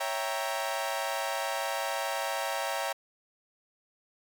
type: chord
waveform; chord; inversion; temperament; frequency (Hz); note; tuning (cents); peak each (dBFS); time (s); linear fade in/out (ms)
sawtooth; C# diminished seventh; none; equal; 554.4 / 659.3 / 784 / 932.3; C#5 / E5 / G5 / Bb5; 0 / 0 / 0 / 0; -32; 0-2.93; 10
effects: none